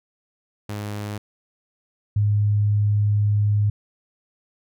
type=tone pair in turn; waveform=sawtooth / sine; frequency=103.83 / 103.83 Hz; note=G#2 / G#2; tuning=0 / 0 cents; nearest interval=unison; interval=0 cents; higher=neither; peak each=-24 / -16 dBFS; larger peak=second; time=0.69-1.18 / 2.16-3.7 s; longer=second; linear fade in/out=5 ms; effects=none